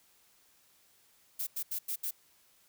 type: noise bursts at uneven times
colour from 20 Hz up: violet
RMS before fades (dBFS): -35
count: 5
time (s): 1.39-1.47 / 1.56-1.63 / 1.71-1.79 / 1.88-1.96 / 2.03-2.11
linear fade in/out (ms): 10
effects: white hiss -66 dBFS RMS until 2.68 s